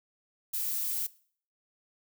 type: noise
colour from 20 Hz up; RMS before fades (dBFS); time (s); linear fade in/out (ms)
violet; -32; 0.53-1.07; 10
effects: noise-tail reverb RT60 0.5 s tail -20 dB re dry